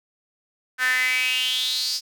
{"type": "tone with high-pass filter sweep", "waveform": "sawtooth", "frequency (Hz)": 254.6, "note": "C4", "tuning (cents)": -47, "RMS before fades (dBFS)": -23, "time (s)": [0.78, 2.01], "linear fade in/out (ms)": 50, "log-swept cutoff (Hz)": [1600, 5100], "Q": 7.5, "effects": []}